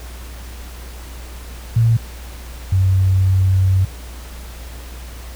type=tone pair in turn; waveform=sine; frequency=114.7 / 94.6 Hz; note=A#2 / F#2; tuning=-28 / +39 cents; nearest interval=minor third; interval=333 cents; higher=first; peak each=-10 / -11 dBFS; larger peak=first; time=1.76-1.97 / 2.72-3.85 s; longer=second; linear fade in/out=5 ms; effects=added 60 Hz sine -31 dBFS peak until 5.35 s + pink hiss -39 dBFS RMS until 5.35 s